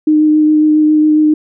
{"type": "tone with vibrato", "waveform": "sine", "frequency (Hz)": 306.1, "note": "D#4", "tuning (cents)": -28, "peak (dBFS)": -6, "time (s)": [0.07, 1.34], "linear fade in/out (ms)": 5, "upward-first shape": "sine", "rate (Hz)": 7.3, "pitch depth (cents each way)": 11, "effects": []}